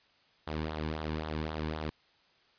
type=tone with flanger; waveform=sawtooth; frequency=77.8 Hz; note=D#2; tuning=in tune; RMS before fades=-36 dBFS; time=0.47-1.9 s; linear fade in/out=5 ms; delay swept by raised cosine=0.39 to 1.59 ms; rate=3.8 Hz; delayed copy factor=-0.65; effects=white hiss -66 dBFS RMS until 2.58 s + resampled to 11025 Hz